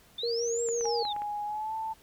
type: linear two-way sweep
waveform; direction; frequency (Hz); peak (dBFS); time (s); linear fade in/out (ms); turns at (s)
sine; up then down; 3481 to 7640 to 3481; -33; 0.18-1.13; 5; 0.63
type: tone with vibrato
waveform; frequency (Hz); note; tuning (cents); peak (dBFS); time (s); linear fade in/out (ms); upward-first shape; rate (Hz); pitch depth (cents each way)
sine; 466.2; A#4; 0; -28; 0.23-1.03; 5; sine; 5.9; 19
type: clicks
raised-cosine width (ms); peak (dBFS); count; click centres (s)
0.5; -29; 6; 0.687 / 0.81 / 0.855 / 1.052 / 1.164 / 1.22
type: tone with pitch glide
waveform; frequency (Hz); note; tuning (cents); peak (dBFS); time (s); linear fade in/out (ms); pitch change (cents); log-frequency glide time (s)
sine; 830 to 884.4; G#5 to A5; -1 to +9; -31; 0.84-1.94; 20; +110; 1.45-1.75
effects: pink hiss -59 dBFS RMS until 2.02 s